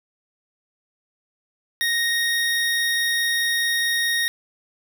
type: tone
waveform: 25% pulse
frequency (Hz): 1864.7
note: A#6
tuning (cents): 0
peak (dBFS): -16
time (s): 1.81-4.28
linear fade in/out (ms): 0
effects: none